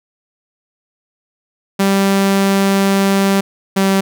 sawtooth tone pair in turn, 196 / 193.86 Hz, G3 / G3, 0 / -19 cents, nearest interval unison, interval 19 cents, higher first, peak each -7 dBFS, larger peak neither, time 1.79-3.41 / 3.76-4.01 s, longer first, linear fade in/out 10 ms, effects none

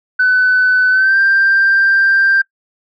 sine tone with pitch glide, 1505 to 1579.8 Hz, F#6 to G6, +29 to +13 cents, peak -7 dBFS, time 0.19-2.42 s, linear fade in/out 10 ms, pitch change +84 cents, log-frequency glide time 0.9-1.18 s, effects noise-tail reverb RT60 0.1 s tail -21 dB re dry + tanh soft clip ceiling -5 dBFS

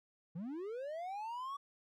triangle linear sweep, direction up, 152.7 to 1142 Hz, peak -38 dBFS, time 0.35-1.57 s, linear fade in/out 10 ms, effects none

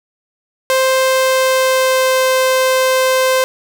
sawtooth tone with pitch glide, 523.3 to 519.1 Hz, C5 to C5, 0 to -14 cents, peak -7 dBFS, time 0.7-3.44 s, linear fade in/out 0 ms, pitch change -14 cents, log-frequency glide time 1.01-2.26 s, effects none

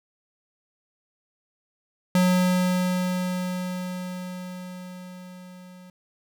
square tone with level ramp, 181.9 Hz, F#3, 29 cents flat, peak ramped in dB -17 to -45 dBFS, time 2.15-5.9 s, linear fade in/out 2 ms, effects none

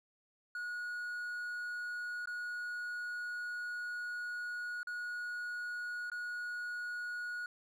triangle tone with dropouts, 1452 Hz, F#6, 33 cents flat, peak -36 dBFS, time 0.55-7.46 s, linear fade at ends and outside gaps 2 ms, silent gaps 2.257-2.273 / 4.831-4.871 / 6.1-6.117 s, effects none

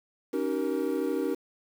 triangle tone cluster, 277.7 / 311 / 382.2 / 469.7 Hz, C#4 / D#4 / G4 / A#4, +3 / -1 / -44 / +13 cents, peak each -30 dBFS, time 0.33-1.35 s, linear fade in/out 10 ms, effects 8-bit

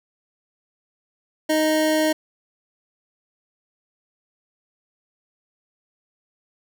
square tone pair together, 311.2 / 622.4 Hz, D#4 / D#5, 0 / 0 cents, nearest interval octave, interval 1200 cents, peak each -21 dBFS, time 1.49-2.13 s, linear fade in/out 10 ms, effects none

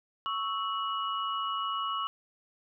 sine tone cluster, 1111 / 1313 / 2918 Hz, C#6 / E6 / F#7, +4 / -7 / -25 cents, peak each -32 / -35 / -37 dBFS, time 0.26-2.07 s, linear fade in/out 0 ms, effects none

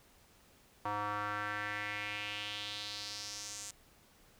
square tone with band-pass filter sweep, 103.83 Hz, G#2, in tune, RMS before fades -40 dBFS, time 0.85-3.71 s, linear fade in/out 5 ms, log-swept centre 1000 to 7300 Hz, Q 3, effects pink hiss -64 dBFS RMS until 4.39 s

